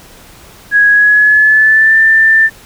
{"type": "tone with pitch glide", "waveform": "sine", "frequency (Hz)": [1661.2, 1780.4], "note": ["G#6", "A6"], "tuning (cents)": [0, 20], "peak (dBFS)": -4, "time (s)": [0.71, 2.5], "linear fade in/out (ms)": 50, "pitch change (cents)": 120, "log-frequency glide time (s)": [0.9, 1.98], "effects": ["pink hiss -38 dBFS RMS until 2.65 s"]}